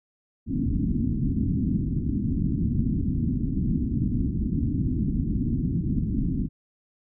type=low-pass noise; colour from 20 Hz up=white; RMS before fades=-25 dBFS; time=0.46-6.49 s; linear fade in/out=50 ms; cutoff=280 Hz; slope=48 dB/octave; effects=none